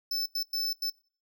square tone bursts at uneven times, 5274 Hz, E8, in tune, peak -29 dBFS, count 4, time 0.11-0.26 / 0.35-0.43 / 0.53-0.73 / 0.82-0.9 s, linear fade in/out 5 ms, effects noise-tail reverb RT60 0.4 s tail -21 dB re dry

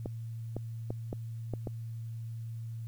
clicks, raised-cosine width 2 ms, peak -22 dBFS, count 6, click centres 0.059 / 0.566 / 0.905 / 1.129 / 1.537 / 1.672 s, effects added 114 Hz sine -37 dBFS peak until 2.87 s + white hiss -67 dBFS RMS until 2.87 s

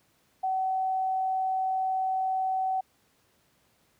sine tone, 757 Hz, F#5, 39 cents sharp, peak -25 dBFS, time 0.43-2.81 s, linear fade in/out 10 ms, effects pink hiss -67 dBFS RMS until 3.99 s + high-pass 80 Hz 12 dB/octave

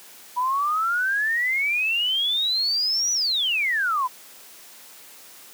sine exponential two-way sweep, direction up then down, 970 to 5950 to 970 Hz, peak -20 dBFS, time 0.36-4.08 s, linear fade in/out 20 ms, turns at 3.12 s, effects white hiss -46 dBFS RMS until 5.53 s + high-pass 200 Hz 12 dB/octave

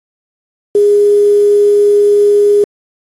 sine tone with quantisation, 410.7 Hz, G#4, 19 cents flat, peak -5 dBFS, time 0.75-2.64 s, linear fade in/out 2 ms, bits 5, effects AAC 32 kbps

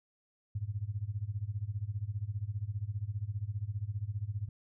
sine tone with tremolo, 103.5 Hz, G#2, 5 cents flat, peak -30 dBFS, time 0.55-4.49 s, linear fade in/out 5 ms, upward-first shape sine, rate 15 Hz, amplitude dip 90%, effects none

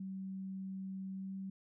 sine tone with pitch glide, 191.1 to 192.54 Hz, G3 to G3, -44 to -31 cents, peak -40 dBFS, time 0-1.5 s, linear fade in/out 5 ms, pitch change +13 cents, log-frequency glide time 1.13-1.34 s, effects none

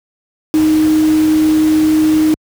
sine tone in noise, 311.1 Hz, D#4, in tune, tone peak -8 dBFS, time 0.54-2.34 s, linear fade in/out 0 ms, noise pink, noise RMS -26 dBFS, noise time 0.54-2.34 s, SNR +15 dB, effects high-pass 60 Hz 12 dB/octave

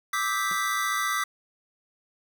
square chord, E minor seventh, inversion third, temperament equal with one note detuned, 1174.7 / 1289.9 / 1568 / 1975.5 Hz, D6 / E6 / G6 / B6, 0 / -38 / 0 / 0 cents, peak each -30 / -32 / -35 / -30 dBFS, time 0.13-1.24 s, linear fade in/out 5 ms
sawtooth tone with exponential decay, 179.1 Hz, F3, 44 cents sharp, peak -34 dBFS, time 0.51-0.6 s, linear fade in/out 0 ms, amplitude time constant 18 ms
effects none

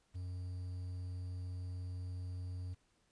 triangle tone with quantisation, 90.7 Hz, F#2, 34 cents flat, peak -38 dBFS, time 0.14-2.75 s, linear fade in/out 20 ms, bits 11, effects pink hiss -75 dBFS RMS until 3.11 s + resampled to 22050 Hz

